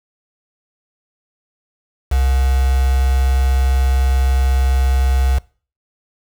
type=tone with quantisation; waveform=sine; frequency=65.5 Hz; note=C2; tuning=2 cents sharp; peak=-12 dBFS; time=2.11-5.39 s; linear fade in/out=10 ms; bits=4; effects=noise-tail reverb RT60 0.4 s tail -23 dB re dry